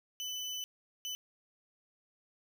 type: tone bursts at uneven times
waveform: 30% pulse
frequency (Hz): 3004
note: F#7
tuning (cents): +26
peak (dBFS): -34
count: 2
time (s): 0.2-0.64 / 1.05-1.15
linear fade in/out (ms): 0
effects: none